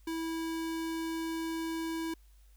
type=tone; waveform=square; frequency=326.7 Hz; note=E4; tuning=15 cents flat; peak=-34 dBFS; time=0.07-2.14 s; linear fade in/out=5 ms; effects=added 50 Hz sine -56 dBFS peak until 2.56 s + white hiss -70 dBFS RMS until 2.56 s